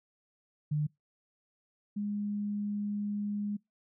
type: tone pair in turn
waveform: sine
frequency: 150 / 205.9 Hz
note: D3 / G#3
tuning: +37 / -15 cents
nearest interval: perfect fourth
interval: 548 cents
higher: second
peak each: -27 / -31 dBFS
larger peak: first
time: 0.71-0.87 / 1.96-3.57 s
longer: second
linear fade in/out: 10 ms
effects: noise-tail reverb RT60 0.2 s tail -26 dB re dry